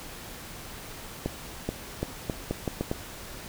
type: accelerating click train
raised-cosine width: 2 ms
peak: -14 dBFS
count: 8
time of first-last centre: 1.26-2.914 s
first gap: 430 ms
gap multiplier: 0.79
effects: pink hiss -42 dBFS RMS until 3.48 s